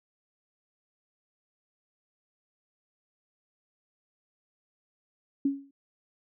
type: tone with exponential decay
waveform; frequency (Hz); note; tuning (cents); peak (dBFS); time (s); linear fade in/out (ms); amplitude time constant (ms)
sine; 277.2; C#4; 0; -20; 5.45-5.71; 5; 55
effects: none